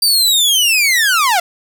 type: linear sweep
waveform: sawtooth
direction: down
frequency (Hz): 4699 to 666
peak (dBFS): -7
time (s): 0.02-1.4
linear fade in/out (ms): 5
effects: none